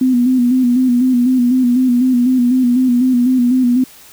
sine tone with vibrato, 250 Hz, B3, 21 cents sharp, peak -9 dBFS, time 0.01-3.84 s, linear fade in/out 5 ms, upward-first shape square, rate 4 Hz, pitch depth 50 cents each way, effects white hiss -41 dBFS RMS until 4.12 s

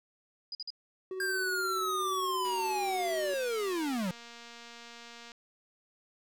sine tone bursts, 4925 Hz, D#8, 19 cents flat, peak -36 dBFS, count 3, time 0.52-0.704 s, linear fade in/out 2 ms, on 30 ms, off 47 ms
triangle tone with tremolo, 375.4 Hz, F#4, 25 cents sharp, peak -32 dBFS, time 1.11-3.34 s, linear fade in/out 2 ms, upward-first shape triangle, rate 17 Hz, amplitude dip 35%
square linear sweep, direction down, 1610 to 171.1 Hz, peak -31 dBFS, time 1.2-4.11 s, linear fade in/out 2 ms
click train, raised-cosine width 0.2 ms, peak -32 dBFS, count 675, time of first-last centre 2.45-5.318 s, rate 235 Hz
effects none

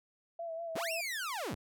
sine tone with vibrato, 664 Hz, E5, 12 cents sharp, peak -37 dBFS, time 0.39-1.01 s, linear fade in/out 5 ms, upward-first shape sine, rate 5.2 Hz, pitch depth 40 cents each way
sawtooth linear two-way sweep, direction up then down, 46.25 to 2794 to 46.25 Hz, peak -32 dBFS, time 0.75-1.55 s, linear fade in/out 10 ms, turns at 0.92 s
effects none

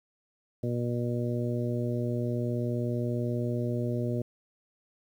harmonic tone, 120.5 Hz, B2, 42 cents flat, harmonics 1 / 2 / 3 / 4 / 5, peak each -30 / -33 / -35 / -38 / -38 dBFS, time 0.63-4.22 s, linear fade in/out 5 ms, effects 10-bit

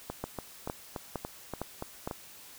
two click trains, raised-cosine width 1 ms, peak -19 / -21 dBFS, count 5 / 8, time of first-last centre 0.24-2.075 / 0.1-2.111 s, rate 2.18 / 3.48 Hz, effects white hiss -51 dBFS RMS until 2.58 s

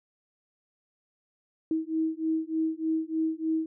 sine beating tone pair, 318.2 / 321.5 Hz, D#4 / E4, +39 / -43 cents, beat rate 3.3 Hz, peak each -29 dBFS, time 1.71-3.66 s, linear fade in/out 2 ms, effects none

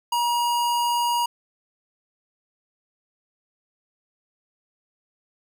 square tone, 954 Hz, A#5, 40 cents sharp, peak -21 dBFS, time 0.12-1.26 s, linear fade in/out 5 ms, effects 10-bit

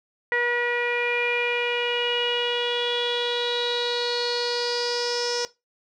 sawtooth tone with low-pass filter sweep, 481.7 Hz, B4, 43 cents flat, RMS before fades -25 dBFS, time 0.32-5.45 s, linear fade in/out 0 ms, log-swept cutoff 2000 to 5500 Hz, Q 7.8, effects noise-tail reverb RT60 0.2 s tail -17 dB re dry

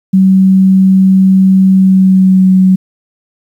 sine tone with pitch glide, 190 to 187.28 Hz, F#3 to F#3, +46 to +21 cents, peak -3 dBFS, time 0.13-2.76 s, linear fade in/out 10 ms, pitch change -25 cents, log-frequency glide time 1.72-2.52 s, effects 7-bit

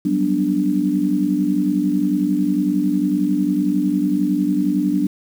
sine chord, G major seventh, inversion third, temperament equal, 185 / 196 / 246.9 / 293.7 Hz, F#3 / G3 / B3 / D4, 0 / 0 / 0 / 0 cents, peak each -23 / -23 / -23 / -18 dBFS, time 0.05-5.07 s, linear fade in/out 5 ms, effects 7-bit

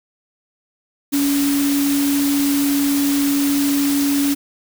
sine tone in noise, 282.5 Hz, C#4, 33 cents sharp, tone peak -15 dBFS, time 1.12-4.35 s, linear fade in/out 20 ms, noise white, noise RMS -25 dBFS, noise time 1.12-4.35 s, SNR +7 dB, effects none

